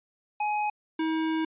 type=tone pair in turn; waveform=square; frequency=840 / 319.4 Hz; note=G#5 / D#4; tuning=+19 / +45 cents; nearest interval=octave + perfect fourth; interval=1674 cents; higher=first; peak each=-26 dBFS; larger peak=neither; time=0.4-0.7 / 0.99-1.45 s; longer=second; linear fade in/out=5 ms; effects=resampled to 8000 Hz